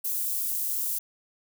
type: high-pass noise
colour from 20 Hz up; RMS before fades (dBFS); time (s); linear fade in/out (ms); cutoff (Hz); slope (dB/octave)
white; -29; 0.04-0.99; 10; 11000; 12
effects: none